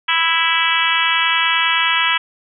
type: harmonic tone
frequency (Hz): 329.6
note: E4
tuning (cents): 0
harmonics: 3 / 4 / 5 / 6 / 7 / 8 / 9 / 10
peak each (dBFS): -22 / -22 / -22 / -22 / -22 / -22 / -22 / -22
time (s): 0.08-2.18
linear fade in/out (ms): 10
effects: none